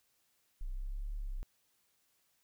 sine linear two-way sweep, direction up then down, 30.87 to 36.57 to 30.87 Hz, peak -36 dBFS, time 0.61-1.43 s, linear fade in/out 0 ms, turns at 1.14 s, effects white hiss -75 dBFS RMS until 2.43 s

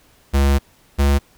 square tone pair in turn, 69.4 / 70.21 Hz, C#2 / C#2, +3 / +23 cents, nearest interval unison, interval 20 cents, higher second, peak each -13 dBFS, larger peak neither, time 0.33-0.59 / 0.98-1.19 s, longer first, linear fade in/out 20 ms, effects pink hiss -54 dBFS RMS until 1.37 s

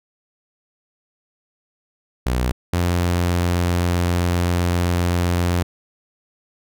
sawtooth tone pair in turn, 62 / 87.68 Hz, B1 / F2, +7 / +7 cents, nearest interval tritone, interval 600 cents, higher second, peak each -14 / -13 dBFS, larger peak second, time 2.26-2.52 / 2.73-5.63 s, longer second, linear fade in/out 5 ms, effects none

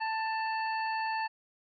harmonic tone, 885 Hz, A5, 10 cents sharp, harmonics 1 / 2 / 3 / 5, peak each -31 / -37 / -41 / -45 dBFS, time 0-1.28 s, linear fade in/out 20 ms, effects none

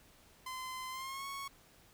sawtooth tone with pitch glide, 1031 to 1105 Hz, C6 to C#6, -26 to -6 cents, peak -37 dBFS, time 0.46-1.48 s, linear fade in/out 5 ms, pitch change +120 cents, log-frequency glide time 0.9-1.26 s, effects pink hiss -63 dBFS RMS until 1.93 s

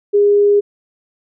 sine tone, 408.7 Hz, G#4, 28 cents flat, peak -8 dBFS, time 0.13-0.61 s, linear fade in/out 20 ms, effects none

